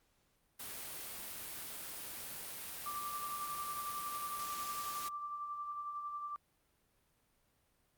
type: noise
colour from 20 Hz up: white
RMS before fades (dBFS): -45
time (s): 0.59-5.09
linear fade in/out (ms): 10
type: tone with tremolo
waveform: sine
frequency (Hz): 1174.7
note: D6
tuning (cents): 0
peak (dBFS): -38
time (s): 2.86-6.36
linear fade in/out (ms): 0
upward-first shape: sine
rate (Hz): 11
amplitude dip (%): 40
effects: pink hiss -75 dBFS RMS until 7.97 s + Opus 48 kbps